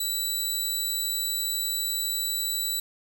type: tone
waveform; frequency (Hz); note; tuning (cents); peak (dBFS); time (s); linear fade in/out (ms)
15% pulse; 3951; B7; 0; -19; 0-2.8; 5
effects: none